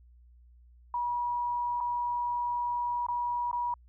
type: tone with dropouts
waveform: sine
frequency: 965 Hz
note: B5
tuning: 40 cents flat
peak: -28 dBFS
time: 0.94-3.74 s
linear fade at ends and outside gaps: 2 ms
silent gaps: 1.804-1.809 / 3.066-3.085 / 3.514-3.529 s
effects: added 60 Hz sine -54 dBFS peak until 3.88 s